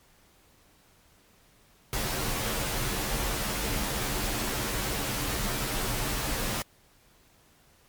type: noise with comb filter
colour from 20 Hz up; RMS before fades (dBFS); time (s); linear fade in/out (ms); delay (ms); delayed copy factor
pink; -30; 1.93-6.62; 0; 12; -0.9
effects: pink hiss -61 dBFS RMS until 7.88 s + MP3 96 kbps